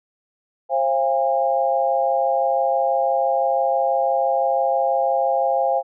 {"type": "tone cluster", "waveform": "sine", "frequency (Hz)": [533, 686, 812], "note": ["C5", "F5", "G#5"], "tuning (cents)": [32, -31, -39], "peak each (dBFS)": -21, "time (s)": [0.69, 5.83], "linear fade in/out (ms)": 50, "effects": []}